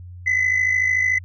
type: tone pair together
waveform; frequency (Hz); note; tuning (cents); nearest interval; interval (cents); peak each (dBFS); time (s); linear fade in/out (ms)
sine; 1975.5 / 2029; B6 / B6; 0 / +46; unison; 46; -20 / -16; 0.26-1.19; 10
effects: tanh soft clip ceiling -13 dBFS + added 89 Hz sine -35 dBFS peak until 1.24 s